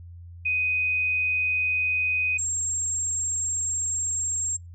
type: tone pair in turn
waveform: sine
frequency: 2500 / 7492 Hz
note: D#7 / A#8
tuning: +8 / +8 cents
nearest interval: octave + perfect fifth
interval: 1900 cents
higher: second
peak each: -22 / -25 dBFS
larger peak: first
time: 0.45-2.38 / 2.38-4.57 s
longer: second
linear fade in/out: 10 ms
effects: noise-tail reverb RT60 0.2 s tail -24 dB re dry + added 86 Hz sine -40 dBFS peak until 4.74 s